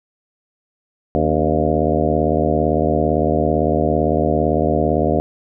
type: harmonic tone with a mistuned harmonic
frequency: 77.78 Hz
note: D#2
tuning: in tune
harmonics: 1 / 2 / 3 / 4 / 5 / 6 / 7 / 8 / 9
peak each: -23 / -23 / -23 / -23 / -23 / -23 / -23 / -23 / -23 dBFS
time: 1.15-5.2 s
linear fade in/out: 0 ms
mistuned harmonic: 4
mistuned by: -79 cents
effects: none

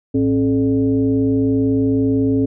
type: tone with frequency modulation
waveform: sine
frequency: 270 Hz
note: C#4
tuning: 45 cents flat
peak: -13 dBFS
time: 0.14-2.46 s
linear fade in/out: 10 ms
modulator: 162 Hz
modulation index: 0.84
effects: none

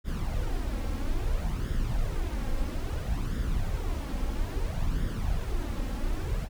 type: noise with flanger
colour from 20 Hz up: brown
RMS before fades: -29 dBFS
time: 0.04-6.49 s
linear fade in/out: 50 ms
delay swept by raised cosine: 0.58 to 3.78 ms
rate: 0.6 Hz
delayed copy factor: +0.55
effects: none

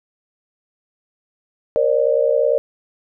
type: tone cluster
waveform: sine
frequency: 470 / 541 / 599 Hz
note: A#4 / C#5 / D5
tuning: +14 / -42 / +34 cents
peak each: -18 dBFS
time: 1.76-2.58 s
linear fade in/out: 0 ms
effects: none

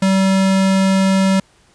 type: tone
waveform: square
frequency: 192 Hz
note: G3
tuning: 36 cents flat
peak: -12 dBFS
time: 0.02-1.4 s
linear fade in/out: 5 ms
effects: pink hiss -53 dBFS RMS until 1.74 s + resampled to 22050 Hz

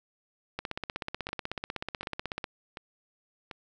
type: two click trains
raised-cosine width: 0.3 ms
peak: -17 / -23 dBFS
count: 31 / 4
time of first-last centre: 0.59-2.442 / 1.29-3.512 s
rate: 16.2 / 1.35 Hz
effects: none

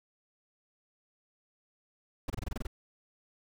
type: noise bursts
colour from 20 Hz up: brown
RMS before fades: -33 dBFS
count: 9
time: 2.28-2.669 s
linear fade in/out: 5 ms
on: 21 ms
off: 25 ms
effects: none

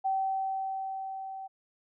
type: tone with level ramp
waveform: sine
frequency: 770 Hz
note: G5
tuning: 31 cents flat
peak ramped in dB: -25 to -38 dBFS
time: 0.04-1.48 s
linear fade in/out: 20 ms
effects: none

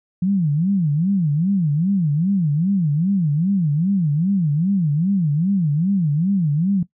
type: tone with vibrato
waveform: sine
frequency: 170 Hz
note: F3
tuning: 46 cents flat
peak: -15 dBFS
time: 0.22-6.83 s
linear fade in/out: 5 ms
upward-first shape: sine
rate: 2.5 Hz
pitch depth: 290 cents each way
effects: noise-tail reverb RT60 0.1 s tail -18 dB re dry

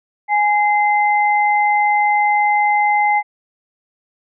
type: tone pair together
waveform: sine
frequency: 832.6 / 2071 Hz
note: G#5 / C7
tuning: +4 / -18 cents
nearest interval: octave + major third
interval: 1578 cents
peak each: -13 / -18 dBFS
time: 0.28-3.23 s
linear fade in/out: 50 ms
effects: none

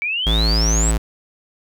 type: exponential sweep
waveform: sine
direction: up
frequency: 2277 to 8080 Hz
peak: -19 dBFS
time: 0.02-0.91 s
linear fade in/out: 0 ms
type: tone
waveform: square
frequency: 55 Hz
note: A1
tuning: in tune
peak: -16 dBFS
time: 0.26-0.98 s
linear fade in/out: 10 ms
effects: none

